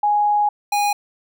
sine / square tone pair in turn, 830.6 / 821.5 Hz, G#5 / G#5, 0 / -19 cents, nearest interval unison, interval 19 cents, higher first, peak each -14 / -17 dBFS, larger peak first, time 0.03-0.49 / 0.72-0.93 s, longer first, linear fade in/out 5 ms, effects none

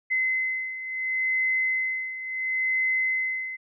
sine beating tone pair, 2048 / 2048.72 Hz, C7 / C7, -38 / -37 cents, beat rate 0.72 Hz, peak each -30 / -25 dBFS, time 0.1-3.57 s, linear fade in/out 20 ms, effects none

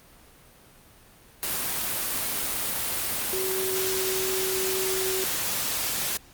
sine tone in noise, 377.6 Hz, F#4, 35 cents sharp, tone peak -28 dBFS, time 3.33-5.24 s, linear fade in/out 0 ms, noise white, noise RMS -28 dBFS, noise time 1.43-6.17 s, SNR -3 dB, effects pink hiss -53 dBFS RMS until 6.33 s + Opus 32 kbps

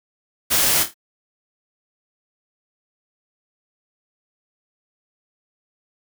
white noise with echo, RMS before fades -18 dBFS, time 0.5-0.84 s, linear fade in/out 20 ms, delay 26 ms, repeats 4, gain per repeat -8 dB, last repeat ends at 0.944 s, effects none

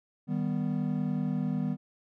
triangle chord, Eb augmented, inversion none, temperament equal, 155.56 / 196 / 246.9 Hz, Eb3 / G3 / B3, 0 / 0 / 0 cents, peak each -30 dBFS, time 0.27-1.77 s, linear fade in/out 50 ms, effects none

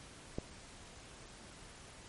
click, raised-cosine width 2 ms, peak -23 dBFS, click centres 0.385 s, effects pink hiss -54 dBFS RMS until 2.08 s + MP3 48 kbps

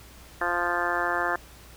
harmonic tone, 174.61 Hz, F3, in tune, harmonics 2 / 3 / 4 / 5 / 6 / 7 / 8 / 9 / 10, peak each -34 / -35 / -31 / -34 / -32 / -33 / -33 / -32 / -31 dBFS, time 0.41-1.36 s, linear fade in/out 2 ms, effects added 60 Hz sine -50 dBFS peak until 1.76 s + pink hiss -50 dBFS RMS until 1.76 s

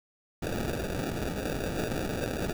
white noise with sample-and-hold, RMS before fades -32 dBFS, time 0.42-2.53 s, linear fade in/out 5 ms, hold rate 1050 Hz, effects none

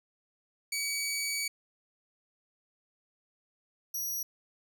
15% pulse tone pair in turn, 2270 / 5787 Hz, C#7 / F#8, +41 / -39 cents, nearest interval octave + major third, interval 1620 cents, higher second, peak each -24 / -27 dBFS, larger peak first, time 0.72-1.48 / 3.94-4.23 s, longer first, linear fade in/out 5 ms, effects none

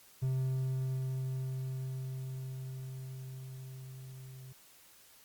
triangle tone with level ramp, 130.81 Hz, C3, in tune, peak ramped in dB -27 to -45 dBFS, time 0.22-4.53 s, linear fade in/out 10 ms, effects white hiss -60 dBFS RMS until 5.24 s + Opus 48 kbps

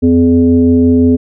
sine tone with frequency modulation, 254.9 Hz, C4, 45 cents flat, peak -5 dBFS, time 0.02-1.17 s, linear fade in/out 20 ms, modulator 168 Hz, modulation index 0.77, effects none

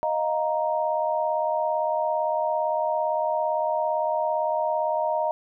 sine chord, Eb suspended second, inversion none, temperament just, 622.3 / 700 / 933.4 Hz, Eb5 / F5 / Bb5, 0 / +4 / +2 cents, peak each -25 / -29 / -26 dBFS, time 0.03-5.31 s, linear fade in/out 0 ms, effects none

